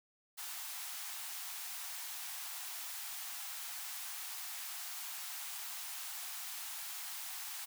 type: high-pass noise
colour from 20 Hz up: white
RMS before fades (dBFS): -44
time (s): 0.37-7.66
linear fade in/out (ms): 20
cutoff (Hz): 690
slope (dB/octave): 96
effects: none